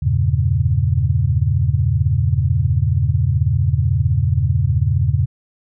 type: chord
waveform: sine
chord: E diminished seventh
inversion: none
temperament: equal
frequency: 82.41 / 98 / 116.54 / 138.59 Hz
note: E2 / G2 / Bb2 / Db3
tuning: 0 / 0 / 0 / 0 cents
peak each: -19 dBFS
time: 0.02-5.26 s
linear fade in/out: 10 ms
effects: none